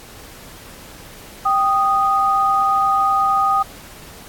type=tone pair together; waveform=sine; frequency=784 / 1239.5 Hz; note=G5 / D#6; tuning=0 / -7 cents; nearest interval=minor sixth; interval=793 cents; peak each=-18 / -15 dBFS; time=1.45-3.63 s; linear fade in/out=10 ms; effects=pink hiss -40 dBFS RMS until 4.28 s + AAC 64 kbps